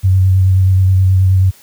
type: tone with vibrato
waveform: sine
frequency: 94.1 Hz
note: F#2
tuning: 30 cents sharp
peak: -6 dBFS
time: 0.03-1.51 s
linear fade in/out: 20 ms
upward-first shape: square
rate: 9.4 Hz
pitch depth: 17 cents each way
effects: white hiss -44 dBFS RMS until 1.62 s + high-pass 60 Hz 12 dB/octave

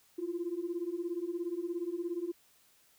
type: beating tone pair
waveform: sine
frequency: 335 / 352 Hz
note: E4 / F4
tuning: +28 / +14 cents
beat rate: 17 Hz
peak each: -37 / -35 dBFS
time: 0.18-2.32 s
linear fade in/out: 10 ms
effects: tanh soft clip ceiling -26 dBFS + white hiss -66 dBFS RMS until 2.98 s

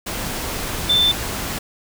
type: tone in noise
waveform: sine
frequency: 3543 Hz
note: A7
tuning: 11 cents sharp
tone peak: -13 dBFS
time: 0.89-1.12 s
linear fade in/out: 10 ms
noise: pink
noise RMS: -26 dBFS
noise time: 0.06-1.59 s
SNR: +10 dB
effects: none

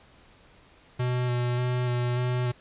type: tone with vibrato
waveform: square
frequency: 123.47 Hz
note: B2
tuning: in tune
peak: -25 dBFS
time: 0.99-2.52 s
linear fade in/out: 10 ms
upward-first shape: square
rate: 1.7 Hz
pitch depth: 14 cents each way
effects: pink hiss -56 dBFS RMS until 2.6 s + resampled to 8000 Hz

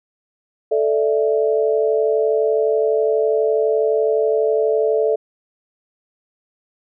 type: chord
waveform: sine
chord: A suspended fourth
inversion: none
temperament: equal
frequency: 440 / 587.3 / 659.3 Hz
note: A4 / D5 / E5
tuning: 0 / 0 / 0 cents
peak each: -16 / -21 / -22 dBFS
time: 0.71-5.16 s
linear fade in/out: 10 ms
effects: none

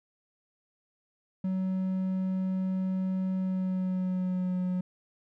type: tone with pitch glide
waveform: triangle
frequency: 187.7 to 182.25 Hz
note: F#3 to F#3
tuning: +25 to -26 cents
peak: -25 dBFS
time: 1.44-4.81 s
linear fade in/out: 5 ms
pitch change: -51 cents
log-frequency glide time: 3.35-4.58 s
effects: none

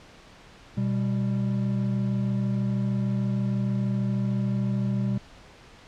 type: tone pair together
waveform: triangle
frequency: 123.47 / 197.02 Hz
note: B2 / G3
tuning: 0 / +9 cents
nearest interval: minor sixth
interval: 809 cents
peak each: -24 dBFS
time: 0.77-5.18 s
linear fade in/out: 5 ms
effects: pink hiss -50 dBFS RMS until 5.87 s + low-pass 5000 Hz 12 dB/octave

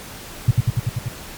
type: tone with echo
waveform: sine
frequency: 119.2 Hz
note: A#2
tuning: 39 cents sharp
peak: -8 dBFS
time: 0.48-0.51 s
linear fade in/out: 5 ms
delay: 96 ms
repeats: 6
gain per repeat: -2 dB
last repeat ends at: 1.086 s
effects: pink hiss -36 dBFS RMS until 1.37 s + MP3 96 kbps

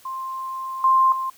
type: tone with level steps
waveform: sine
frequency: 1052 Hz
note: C6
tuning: 9 cents sharp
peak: -27 / -13 / -23 dBFS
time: 0.05-1.3 s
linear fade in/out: 5 ms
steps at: 0.84 / 1.12 s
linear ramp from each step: 2 ms
effects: white hiss -52 dBFS RMS until 1.37 s

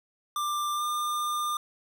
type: tone with pitch glide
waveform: square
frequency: 1186 to 1202.6 Hz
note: D6 to D6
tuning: +17 to +41 cents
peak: -28 dBFS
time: 0.36-1.57 s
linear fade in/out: 2 ms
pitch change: +24 cents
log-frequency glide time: 0.74-0.83 s
effects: none

